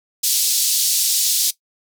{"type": "band-pass noise", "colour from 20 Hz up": "pink", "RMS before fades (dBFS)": -18, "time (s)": [0.23, 1.51], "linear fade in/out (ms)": 10, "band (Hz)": [4100, 16000], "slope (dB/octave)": 24, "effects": ["noise-tail reverb RT60 0.1 s tail -17 dB re dry"]}